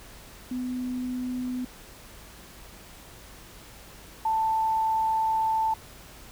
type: tone pair in turn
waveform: sine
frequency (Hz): 251.3 / 884.5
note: B3 / A5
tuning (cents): +30 / +9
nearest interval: octave + minor seventh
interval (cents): 2179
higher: second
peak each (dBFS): -28 / -22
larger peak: second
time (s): 0.51-1.65 / 4.25-5.74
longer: second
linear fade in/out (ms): 5
effects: added 50 Hz sine -54 dBFS peak until 6.31 s + pink hiss -48 dBFS RMS until 6.31 s